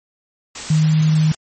sine tone in noise, 156 Hz, D#3, 5 cents sharp, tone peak -11 dBFS, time 0.7-1.32 s, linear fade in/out 5 ms, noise white, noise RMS -29 dBFS, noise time 0.55-1.35 s, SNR +15 dB, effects MP3 32 kbps

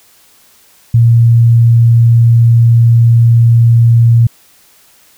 sine tone, 116.7 Hz, A#2, 2 cents sharp, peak -3 dBFS, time 0.94-4.27 s, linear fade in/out 5 ms, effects white hiss -46 dBFS RMS until 5.17 s

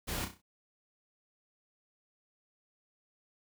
pink noise with echo, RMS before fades -37 dBFS, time 0.07-0.26 s, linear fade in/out 20 ms, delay 32 ms, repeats 5, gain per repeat -7 dB, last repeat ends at 0.42 s, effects none

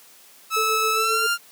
sawtooth tone with pitch glide, 1303 to 1396.5 Hz, E6 to F6, -20 to -1 cents, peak -16 dBFS, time 0.5-1.38 s, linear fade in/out 50 ms, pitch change +119 cents, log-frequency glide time 0.92-1.26 s
sine tone with tremolo, 440.6 Hz, A4, 2 cents sharp, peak -24 dBFS, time 0.56-1.27 s, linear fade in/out 10 ms, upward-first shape sine, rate 7.4 Hz, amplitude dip 60%
effects white hiss -50 dBFS RMS until 1.51 s + high-pass 200 Hz 12 dB/octave

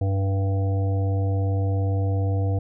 harmonic tone, 97.4 Hz, G2, 11 cents flat, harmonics 1 / 3 / 5 / 7 / 8, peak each -20 / -33 / -33 / -36 / -42 dBFS, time 0.01-2.59 s, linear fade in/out 5 ms, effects none

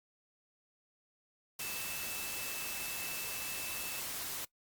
sine tone in noise, 2637 Hz, E7, in tune, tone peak -45 dBFS, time 1.6-4 s, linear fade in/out 5 ms, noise white, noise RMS -40 dBFS, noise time 1.59-4.45 s, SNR -8 dB, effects noise-tail reverb RT60 0.1 s tail -21 dB re dry + Opus 48 kbps

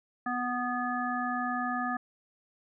harmonic tone with a mistuned harmonic, 246.9 Hz, B3, in tune, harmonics 1 / 3 / 5 / 7, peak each -34 / -34 / -34 / -36 dBFS, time 0.26-1.97 s, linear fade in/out 5 ms, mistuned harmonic 7, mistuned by -16 cents, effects none

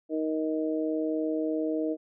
harmonic tone, 156.9 Hz, D#3, 15 cents sharp, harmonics 2 / 3 / 4, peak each -28 / -32 / -34 dBFS, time 0.09-1.97 s, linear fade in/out 50 ms, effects none

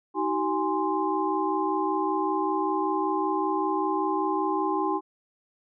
sine tone cluster, 315.7 / 380.9 / 827 / 1044 Hz, D#4 / G4 / G#5 / C6, +25 / -50 / -8 / -4 cents, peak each -29 dBFS, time 0.14-5.01 s, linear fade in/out 50 ms, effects none

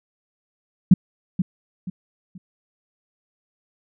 sine tone with echo, 183.2 Hz, F#3, 17 cents flat, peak -6 dBFS, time 0.91-0.94 s, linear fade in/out 5 ms, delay 480 ms, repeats 3, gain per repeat -10 dB, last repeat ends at 2.38 s, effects none

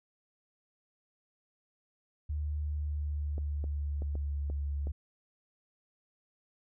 sine tone with pitch glide, 74.6 to 71.44 Hz, D2 to D2, +28 to -47 cents, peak -31 dBFS, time 2.29-4.92 s, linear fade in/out 10 ms, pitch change -75 cents, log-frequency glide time 2.63-4.51 s
clicks, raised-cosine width 2 ms, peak -30 dBFS, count 6, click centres 3.381 / 3.641 / 4.021 / 4.154 / 4.5 / 4.871 s
effects none

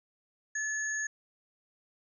sine tone pair together, 1731 / 6611 Hz, A6 / G#8, -29 / -9 cents, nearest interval octave + major seventh, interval 2320 cents, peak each -32 / -36 dBFS, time 0.55-1.07 s, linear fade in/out 5 ms, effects none

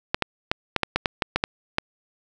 clicks, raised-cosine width 0.3 ms, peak -4 dBFS, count 11, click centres 0.145 / 0.223 / 0.515 / 0.763 / 0.833 / 0.96 / 1.058 / 1.222 / 1.36 / 1.439 / 1.784 s, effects none

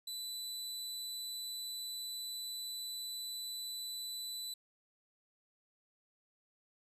sawtooth tone, 3987 Hz, B7, 16 cents sharp, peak -37 dBFS, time 0.07-4.54 s, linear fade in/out 5 ms, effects resampled to 32000 Hz + 12-bit

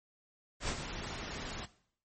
pink noise with ADSR envelope, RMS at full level -33 dBFS, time 0.6-1.66 s, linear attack 85 ms, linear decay 58 ms, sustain -8 dB, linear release 15 ms, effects noise-tail reverb RT60 0.6 s tail -18 dB re dry + MP3 32 kbps

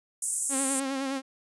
pink band-pass noise, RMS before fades -30 dBFS, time 0.22-0.8 s, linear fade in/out 5 ms, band 7700 to 10000 Hz, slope 48 dB/octave
sawtooth tone with vibrato, 270 Hz, C#4, 45 cents flat, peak -25 dBFS, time 0.49-1.22 s, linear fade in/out 50 ms, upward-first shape sine, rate 9.7 Hz, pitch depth 43 cents each way
effects resampled to 24000 Hz

